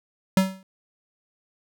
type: tone with exponential decay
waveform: square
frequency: 190 Hz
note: F#3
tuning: 46 cents sharp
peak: -13 dBFS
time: 0.37-0.63 s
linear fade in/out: 2 ms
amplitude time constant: 55 ms
effects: none